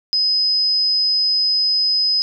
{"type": "tone with amplitude modulation", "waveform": "sine", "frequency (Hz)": 5040, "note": "D#8", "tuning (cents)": 21, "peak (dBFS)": -13, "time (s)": [0.13, 2.22], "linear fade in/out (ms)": 0, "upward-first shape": "sine", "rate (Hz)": 238, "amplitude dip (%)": 25, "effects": []}